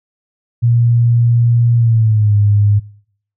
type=tone with pitch glide; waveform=sine; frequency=118.4 to 103.07 Hz; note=A#2 to G#2; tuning=+27 to -13 cents; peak=-8 dBFS; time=0.62-2.8 s; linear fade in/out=20 ms; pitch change=-240 cents; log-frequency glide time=1.76-2.35 s; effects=noise-tail reverb RT60 0.6 s tail -23 dB re dry